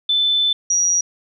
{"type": "tone pair in turn", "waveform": "sine", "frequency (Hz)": [3520, 5761], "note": ["A7", "F#8"], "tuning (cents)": [0, -47], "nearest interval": "major sixth", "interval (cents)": 853, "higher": "second", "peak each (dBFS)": -14, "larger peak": "neither", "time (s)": [[0.09, 0.53], [0.7, 1.01]], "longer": "first", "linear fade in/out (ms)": 5, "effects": []}